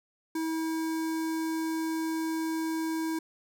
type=tone with notch filter; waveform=square; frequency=322 Hz; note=E4; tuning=41 cents flat; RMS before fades=-31 dBFS; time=0.35-3.19 s; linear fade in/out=5 ms; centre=3000 Hz; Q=1.6; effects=none